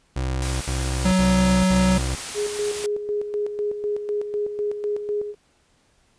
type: tone bursts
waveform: 30% pulse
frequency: 65 Hz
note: C2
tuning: 11 cents flat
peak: -20 dBFS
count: 4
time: 0.16-2.152 s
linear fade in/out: 5 ms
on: 450 ms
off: 64 ms
type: noise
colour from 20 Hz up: white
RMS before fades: -31 dBFS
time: 0.42-2.86 s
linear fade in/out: 0 ms
type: tone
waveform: square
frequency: 186.4 Hz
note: F#3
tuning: 13 cents sharp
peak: -17 dBFS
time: 1.05-1.98 s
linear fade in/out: 5 ms
type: tone with tremolo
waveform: sine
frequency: 415.3 Hz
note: G#4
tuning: in tune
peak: -21 dBFS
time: 2.34-5.35 s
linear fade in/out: 50 ms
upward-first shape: square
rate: 4 Hz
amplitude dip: 55%
effects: pink hiss -62 dBFS RMS until 6.18 s + resampled to 22050 Hz